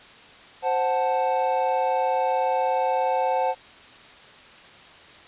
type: chord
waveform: triangle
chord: F# diminished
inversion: second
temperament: equal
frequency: 523.3 / 740 / 880 Hz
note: C5 / F#5 / A5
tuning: 0 / 0 / 0 cents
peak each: -23 dBFS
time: 0.62-3.55 s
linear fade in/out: 50 ms
effects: white hiss -47 dBFS RMS until 5.27 s + resampled to 8000 Hz